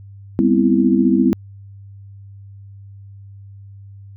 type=chord; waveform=sine; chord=C major seventh; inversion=second; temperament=equal with one note detuned; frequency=198.62 / 246.9 / 261.6 / 329.6 Hz; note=G3 / B3 / C4 / E4; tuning=+23 / 0 / 0 / 0 cents; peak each=-17 dBFS; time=0.39-1.33 s; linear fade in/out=0 ms; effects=added 99 Hz sine -36 dBFS peak until 4.16 s